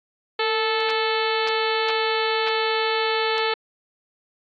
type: harmonic tone with a mistuned harmonic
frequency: 437.5 Hz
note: A4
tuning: 10 cents flat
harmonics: 1 / 2 / 3 / 4 / 5 / 6 / 7 / 8 / 9 / 10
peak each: -24 / -27 / -29 / -30 / -31 / -32 / -32 / -33 / -34 / -34 dBFS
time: 0.39-3.54 s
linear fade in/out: 5 ms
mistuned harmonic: 1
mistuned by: +47 cents
effects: AAC 48 kbps